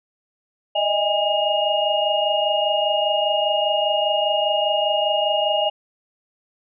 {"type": "tone cluster", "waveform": "sine", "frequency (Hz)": [610, 635, 815, 2854], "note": ["D#5", "D#5", "G#5", "F7"], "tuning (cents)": [-34, 35, -33, 37], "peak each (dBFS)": -23, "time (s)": [0.75, 5.7], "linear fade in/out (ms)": 10, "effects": []}